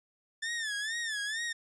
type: tone with vibrato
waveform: sawtooth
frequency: 1760 Hz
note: A6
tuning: in tune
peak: -29 dBFS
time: 0.42-1.53 s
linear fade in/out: 10 ms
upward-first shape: sine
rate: 2.2 Hz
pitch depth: 120 cents each way
effects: resampled to 22050 Hz